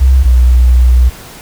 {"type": "tone pair in turn", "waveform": "sine", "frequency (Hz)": [65.41, 61.74], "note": ["C2", "B1"], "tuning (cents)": [0, 0], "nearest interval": "minor second", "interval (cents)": 100, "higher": "first", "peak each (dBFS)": -3, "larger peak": "neither", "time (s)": [[0, 0.24], [0.24, 1.1]], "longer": "second", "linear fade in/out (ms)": 20, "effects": ["pink hiss -32 dBFS RMS until 1.41 s"]}